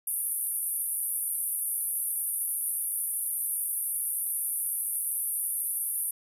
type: band-pass noise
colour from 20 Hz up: pink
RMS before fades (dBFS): -31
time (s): 0.07-6.11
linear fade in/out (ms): 5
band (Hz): 9400 to 13000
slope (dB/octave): 96
effects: none